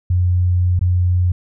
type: tone with dropouts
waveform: sine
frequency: 89.6 Hz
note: F2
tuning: 45 cents sharp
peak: -12 dBFS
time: 0.1-1.32 s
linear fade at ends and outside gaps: 5 ms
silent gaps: 0.793-0.811 s
effects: none